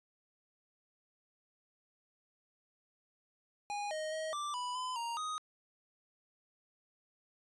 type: tone with pitch steps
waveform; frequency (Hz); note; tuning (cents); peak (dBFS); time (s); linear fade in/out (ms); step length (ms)
square; 821 / 623 / 632 / 1176 / 988 / 1012 / 934 / 1249; G#5 / D#5 / D#5 / D6 / B5 / B5 / A#5 / D#6; -20 / +2 / +27 / +2 / 0 / +42 / +3 / +6; -37; 3.7-5.38; 0; 210
effects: resampled to 22050 Hz